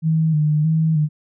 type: tone with vibrato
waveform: sine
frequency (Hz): 155.56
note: D#3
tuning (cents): 0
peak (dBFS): -14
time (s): 0.02-1.09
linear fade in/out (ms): 50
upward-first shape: square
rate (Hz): 1.6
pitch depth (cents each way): 46
effects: none